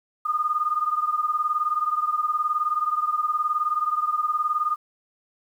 sine beating tone pair, 1218 / 1237 Hz, D#6 / D#6, -37 / -10 cents, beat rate 19 Hz, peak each -23 / -26 dBFS, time 0.25-4.76 s, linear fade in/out 10 ms, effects 9-bit

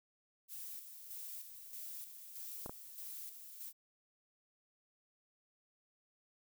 violet noise with tremolo, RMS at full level -47 dBFS, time 0.48-3.73 s, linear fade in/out 50 ms, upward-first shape square, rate 1.6 Hz, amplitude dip 50%
clicks, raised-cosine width 1 ms, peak -30 dBFS, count 2, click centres 2.661 / 2.695 s
effects none

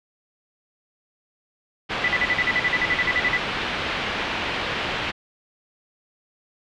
white low-pass noise, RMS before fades -27 dBFS, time 1.89-5.12 s, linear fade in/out 20 ms, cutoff 3200 Hz, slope 24 dB/octave
sine tone bursts, 1984 Hz, B6, 7 cents sharp, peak -18 dBFS, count 16, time 2.04-3.371 s, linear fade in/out 2 ms, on 41 ms, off 45 ms
effects none

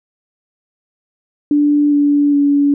sine tone with pitch steps, 292.6 / 288.9 / 285.3 Hz, D4 / D4 / C#4, -6 / -28 / +50 cents, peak -9 dBFS, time 1.51-2.74 s, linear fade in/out 2 ms, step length 410 ms, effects none

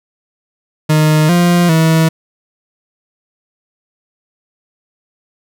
40% pulse tone with pitch steps, 154.3 / 174.6 / 161.3 Hz, D#3 / F3 / E3, -14 / 0 / -37 cents, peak -7 dBFS, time 0.89-2.09 s, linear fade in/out 10 ms, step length 400 ms, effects none

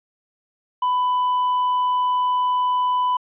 sine tone with tanh clipping, 997 Hz, B5, 16 cents sharp, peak -18 dBFS, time 0.82-3.17 s, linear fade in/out 5 ms, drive 3 dB, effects resampled to 8000 Hz

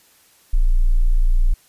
sine tone, 29.14 Hz, A#0, in tune, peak -11 dBFS, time 0.53-1.54 s, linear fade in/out 10 ms, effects white hiss -54 dBFS RMS until 1.68 s + resampled to 32000 Hz

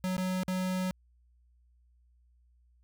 square tone with dropouts, 185 Hz, F#3, in tune, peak -30 dBFS, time 0.04-0.91 s, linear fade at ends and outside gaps 0 ms, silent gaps 0.167-0.18 / 0.433-0.481 s, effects added 60 Hz sine -62 dBFS peak until 2.83 s

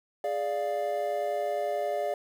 triangle chord, D diminished, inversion second, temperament equal, 415.3 / 587.3 / 698.5 Hz, Ab4 / D5 / F5, 0 / 0 / 0 cents, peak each -33 / -28 / -30 dBFS, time 0.24-2.14 s, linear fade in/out 2 ms, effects 9-bit

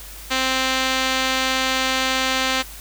5% pulse tone with low-pass filter, 261.6 Hz, C4, in tune, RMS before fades -21 dBFS, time 0.3-2.63 s, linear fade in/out 20 ms, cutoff 5200 Hz, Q 5.8, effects added 50 Hz sine -39 dBFS peak until 2.8 s + white hiss -39 dBFS RMS until 2.8 s

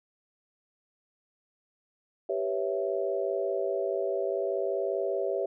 sine chord, C# half-diminished seventh, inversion second, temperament equal, 392 / 493.9 / 554.4 / 659.3 Hz, G4 / B4 / C#5 / E5, 0 / 0 / 0 / 0 cents, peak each -31 / -35 / -32 / -33 dBFS, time 2.29-5.46 s, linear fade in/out 5 ms, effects none

